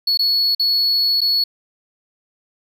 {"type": "tone with dropouts", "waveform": "triangle", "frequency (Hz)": 4387, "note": "C#8", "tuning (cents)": -19, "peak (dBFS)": -13, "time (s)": [0.07, 1.44], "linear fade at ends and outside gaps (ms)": 5, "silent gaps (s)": [[0.174, 0.191], [0.55, 0.595], [1.207, 1.214]], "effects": []}